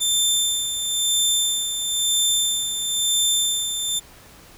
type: tone with tremolo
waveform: 20% pulse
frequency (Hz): 3565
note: A7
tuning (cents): +22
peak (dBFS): -11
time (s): 0-4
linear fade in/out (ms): 20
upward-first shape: sine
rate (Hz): 1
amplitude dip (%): 55
effects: pink hiss -47 dBFS RMS until 4.57 s